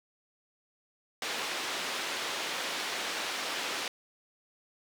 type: band-pass noise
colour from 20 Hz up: white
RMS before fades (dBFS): -35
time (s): 1.22-3.88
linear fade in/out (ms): 2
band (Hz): 300 to 3900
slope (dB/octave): 12
effects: none